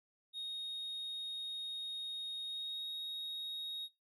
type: tone with pitch glide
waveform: triangle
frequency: 3729 to 3757 Hz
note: A#7 to A#7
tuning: 0 to +13 cents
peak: -37 dBFS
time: 0.33-3.89 s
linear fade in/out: 50 ms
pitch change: +13 cents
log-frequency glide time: 2.45-2.85 s
effects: noise-tail reverb RT60 0.2 s tail -22 dB re dry + tanh soft clip ceiling -35 dBFS